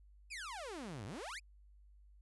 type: exponential two-way sweep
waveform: sawtooth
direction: down then up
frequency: 2637 to 91.8 to 2637 Hz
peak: -40 dBFS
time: 0.3-1.4 s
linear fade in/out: 20 ms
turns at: 1.05 s
effects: added 50 Hz sine -59 dBFS peak until 2.21 s + resampled to 24000 Hz